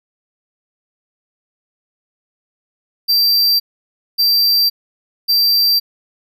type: tone bursts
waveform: square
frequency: 4699 Hz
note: D8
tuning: in tune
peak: -11 dBFS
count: 3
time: 3.08-5.8 s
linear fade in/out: 20 ms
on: 520 ms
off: 580 ms
effects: none